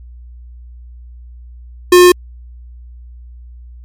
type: tone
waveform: square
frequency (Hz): 357.8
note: F4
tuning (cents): +42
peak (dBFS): -3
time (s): 1.92-2.12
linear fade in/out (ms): 5
effects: added 60 Hz sine -32 dBFS peak until 3.84 s + MP3 64 kbps